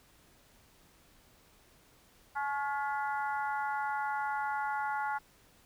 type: harmonic tone with a mistuned harmonic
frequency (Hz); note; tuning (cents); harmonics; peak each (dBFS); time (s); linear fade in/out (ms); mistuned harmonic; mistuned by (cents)
283.4; C#4; +38; 3 / 4 / 5 / 6 / 7; -33 / -41 / -37 / -47 / -48; 2.35-5.19; 20; 4; -48
effects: pink hiss -63 dBFS RMS until 5.65 s